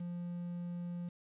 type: tone with quantisation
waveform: triangle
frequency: 174.61 Hz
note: F3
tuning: in tune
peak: -36 dBFS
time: 0-1.09 s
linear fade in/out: 5 ms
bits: 10
effects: resampled to 8000 Hz